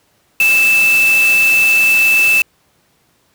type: tone in noise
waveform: sine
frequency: 2637 Hz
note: E7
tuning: in tune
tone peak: -8 dBFS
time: 0.4-2.42 s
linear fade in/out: 2 ms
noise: white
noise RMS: -22 dBFS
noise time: 0.4-2.42 s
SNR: +11 dB
effects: pink hiss -57 dBFS RMS until 3.34 s + high-pass 80 Hz 12 dB/octave